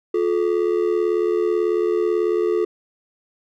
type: ring-modulated tone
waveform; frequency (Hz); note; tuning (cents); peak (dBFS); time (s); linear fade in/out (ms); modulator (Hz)
triangle; 393.5; G4; +7; -12; 0.14-2.65; 5; 39.1
effects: none